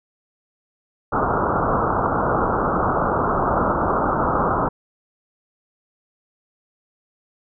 white low-pass noise, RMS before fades -20 dBFS, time 1.12-4.69 s, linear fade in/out 10 ms, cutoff 1400 Hz, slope 96 dB/octave, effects none

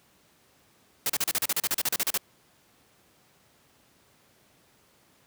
white noise bursts, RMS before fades -26 dBFS, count 16, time 1.06-2.176 s, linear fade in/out 2 ms, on 36 ms, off 36 ms, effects pink hiss -62 dBFS RMS until 5.26 s + high-pass 100 Hz 12 dB/octave

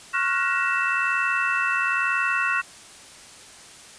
sine tone cluster, 1098 / 1400 / 1481 / 1894 / 2659 Hz, C#6 / F6 / F#6 / A#6 / E7, -17 / +4 / +1 / +27 / +14 cents, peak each -27 dBFS, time 0.13-2.62 s, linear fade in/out 20 ms, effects white hiss -45 dBFS RMS until 3.98 s + resampled to 22050 Hz

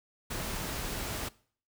pink noise, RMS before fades -36 dBFS, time 0.3-1.29 s, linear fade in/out 10 ms, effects noise-tail reverb RT60 0.5 s tail -21 dB re dry

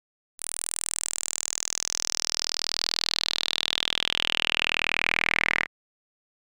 sawtooth tone with band-pass filter sweep, 40.45 Hz, E1, 32 cents flat, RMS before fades -28 dBFS, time 0.38-5.67 s, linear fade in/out 50 ms, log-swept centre 9700 to 2000 Hz, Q 5.5, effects none

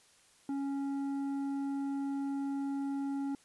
sine tone with tanh clipping, 277.2 Hz, C#4, in tune, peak -34 dBFS, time 0.49-3.35 s, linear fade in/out 2 ms, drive 8 dB, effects white hiss -64 dBFS RMS until 3.44 s + resampled to 24000 Hz

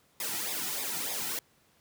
white noise with flanger, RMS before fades -34 dBFS, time 0.2-1.39 s, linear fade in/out 2 ms, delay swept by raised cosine 0.67 to 1.87 ms, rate 3.3 Hz, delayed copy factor -0.75, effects pink hiss -66 dBFS RMS until 1.8 s + high-pass 80 Hz 12 dB/octave

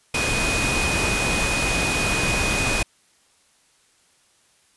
sine tone in noise, 2489 Hz, D#7, in tune, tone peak -24 dBFS, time 0.14-2.83 s, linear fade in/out 5 ms, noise pink, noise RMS -23 dBFS, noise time 0.14-2.83 s, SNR -4 dB, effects white hiss -60 dBFS RMS until 4.76 s + resampled to 24000 Hz

